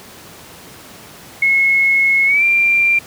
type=tone with pitch glide; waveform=sine; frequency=2177 to 2374 Hz; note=C#7 to D7; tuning=-32 to +18 cents; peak=-10 dBFS; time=1.42-2.99 s; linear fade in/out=5 ms; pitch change=+150 cents; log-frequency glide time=2.26-2.44 s; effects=pink hiss -38 dBFS RMS until 3.06 s + high-pass 100 Hz 12 dB/octave